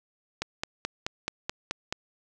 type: click train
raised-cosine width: 0.2 ms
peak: -12 dBFS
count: 8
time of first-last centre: 0.42-1.925 s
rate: 4.65 Hz
effects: none